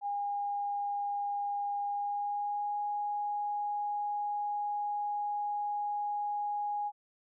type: tone with pitch glide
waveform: sine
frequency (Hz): 813 to 825.8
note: G#5 to G#5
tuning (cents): -37 to -10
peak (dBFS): -31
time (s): 0.01-6.92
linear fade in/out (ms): 50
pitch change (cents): +27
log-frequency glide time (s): 1.84-2.76
effects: none